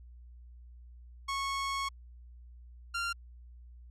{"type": "tone pair in turn", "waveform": "sawtooth", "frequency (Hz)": [1100, 1385.9], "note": ["C#6", "F6"], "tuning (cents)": [-14, -14], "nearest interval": "major third", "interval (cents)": 400, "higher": "second", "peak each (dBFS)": -28, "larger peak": "neither", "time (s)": [[1.28, 1.89], [2.94, 3.13]], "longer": "first", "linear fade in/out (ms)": 10, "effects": ["added 60 Hz sine -49 dBFS peak until 3.9 s", "low-pass 8000 Hz 12 dB/octave"]}